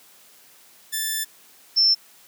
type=tone pair in turn; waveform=5% pulse / sine; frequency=1760 / 5349 Hz; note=A6 / E8; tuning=0 / +24 cents; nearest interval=octave + perfect fifth; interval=1924 cents; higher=second; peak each=-13 / -14 dBFS; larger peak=first; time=0.92-1.25 / 1.76-1.95 s; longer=first; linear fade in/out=20 ms; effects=white hiss -52 dBFS RMS until 2.27 s + high-pass 150 Hz 12 dB/octave